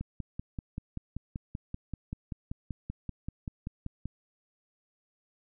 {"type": "click train", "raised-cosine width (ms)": 5, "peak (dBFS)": -23, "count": 22, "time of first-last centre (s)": [0.01, 4.056], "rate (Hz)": 5.19, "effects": []}